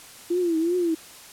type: tone with vibrato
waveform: sine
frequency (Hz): 340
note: F4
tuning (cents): -46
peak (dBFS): -20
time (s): 0.3-0.95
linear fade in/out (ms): 10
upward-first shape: triangle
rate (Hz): 2.7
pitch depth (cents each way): 130
effects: white hiss -45 dBFS RMS until 1.32 s + low-pass 12000 Hz 12 dB/octave